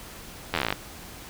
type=slowing click train; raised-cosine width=0.3 ms; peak=-8 dBFS; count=13; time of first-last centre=0.54-0.726 s; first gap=11 ms; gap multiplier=1.06; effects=pink hiss -43 dBFS RMS until 1.29 s